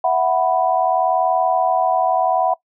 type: chord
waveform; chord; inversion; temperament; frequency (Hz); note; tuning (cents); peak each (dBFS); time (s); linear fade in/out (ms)
sine; E suspended second; none; equal; 659.3 / 740 / 987.8; E5 / F#5 / B5; 0 / 0 / 0; -19 / -16 / -22; 0.04-2.54; 5
effects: noise-tail reverb RT60 0.1 s tail -21 dB re dry